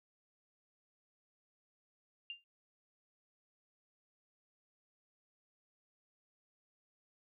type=tone with exponential decay; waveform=sine; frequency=2794 Hz; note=F7; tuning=in tune; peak=-38 dBFS; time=2.3-2.44 s; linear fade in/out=1 ms; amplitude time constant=29 ms; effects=none